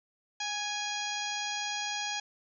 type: harmonic tone with a mistuned harmonic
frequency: 823 Hz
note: G#5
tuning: 16 cents flat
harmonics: 1 / 2 / 3 / 4 / 5 / 6 / 7 / 8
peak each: -38 / -40 / -40 / -39 / -43 / -42 / -44 / -41 dBFS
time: 0.4-2.2 s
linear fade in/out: 5 ms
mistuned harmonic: 2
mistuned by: +28 cents
effects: none